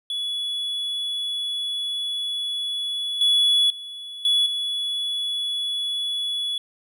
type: tone with level steps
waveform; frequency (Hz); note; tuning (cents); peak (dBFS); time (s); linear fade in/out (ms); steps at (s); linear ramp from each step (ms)
triangle; 3401; G#7; +40; -23 / -14 / -32 / -15 / -22; 0.1-6.58; 2; 3.21 / 3.7 / 4.25 / 4.46; 2
effects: none